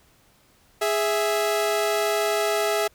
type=tone pair together; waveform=sawtooth; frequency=415.3 / 659.3 Hz; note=G#4 / E5; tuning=0 / 0 cents; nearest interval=minor sixth; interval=800 cents; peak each=-20 dBFS; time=0.81-2.88 s; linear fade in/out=10 ms; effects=pink hiss -59 dBFS RMS until 2.94 s